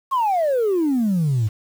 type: exponential sweep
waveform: sine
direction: down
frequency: 1107 to 101.8 Hz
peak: -15 dBFS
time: 0.11-1.49 s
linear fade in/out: 20 ms
effects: tanh soft clip ceiling -13 dBFS + 7-bit